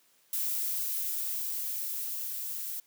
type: noise with level ramp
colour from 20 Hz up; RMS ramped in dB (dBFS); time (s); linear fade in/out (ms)
violet; -31 to -37; 0.33-2.8; 2
effects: white hiss -66 dBFS RMS until 2.86 s + high-pass 150 Hz 12 dB/octave